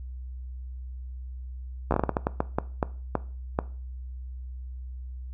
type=slowing click train; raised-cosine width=1 ms; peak=-9 dBFS; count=14; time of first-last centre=1.91-3.589 s; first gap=13 ms; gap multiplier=1.34; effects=noise-tail reverb RT60 0.4 s tail -18 dB re dry + added 63 Hz sine -35 dBFS peak until 5.33 s